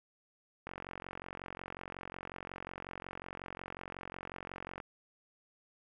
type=click train; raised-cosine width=0.5 ms; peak=-27 dBFS; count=189; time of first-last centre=0.67-4.802 s; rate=45.5 Hz; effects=none